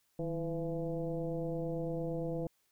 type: tone with frequency modulation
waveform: sine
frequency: 329.6 Hz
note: E4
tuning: in tune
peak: -33 dBFS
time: 0.19-2.47 s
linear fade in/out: 2 ms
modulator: 172 Hz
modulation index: 1.6
effects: white hiss -75 dBFS RMS until 2.71 s